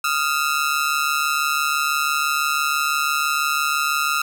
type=ring-modulated tone; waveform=sawtooth; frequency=1318.5 Hz; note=E6; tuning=in tune; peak=-12 dBFS; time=0.04-4.22 s; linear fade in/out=5 ms; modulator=73 Hz; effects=none